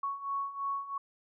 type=beating tone pair; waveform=sine; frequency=1108.7 / 1111.7 Hz; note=C#6 / C#6; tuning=0 / +5 cents; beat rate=3 Hz; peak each=-38 / -34 dBFS; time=0.03-0.98 s; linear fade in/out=5 ms; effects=none